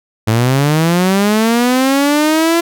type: linear sweep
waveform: sawtooth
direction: up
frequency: 106.7 to 341.2 Hz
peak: -6 dBFS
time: 0.27-2.61 s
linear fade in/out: 10 ms
effects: none